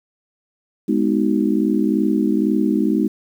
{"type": "chord", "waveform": "sine", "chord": "G# minor seventh", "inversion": "none", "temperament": "just", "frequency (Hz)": [207.7, 249.2, 311.5, 373.8], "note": ["G#3", "B3", "D#4", "F#4"], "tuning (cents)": [0, 16, 2, 18], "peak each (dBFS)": [-19, -21, -19, -25], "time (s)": [0.88, 3.08], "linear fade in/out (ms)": 10, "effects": ["8-bit"]}